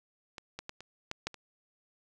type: clicks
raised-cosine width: 0.2 ms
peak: -25 / -22 / -22 / -29 / -18 / -16 / -29 dBFS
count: 7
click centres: 0.382 / 0.59 / 0.694 / 0.806 / 1.114 / 1.27 / 1.343 s
effects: none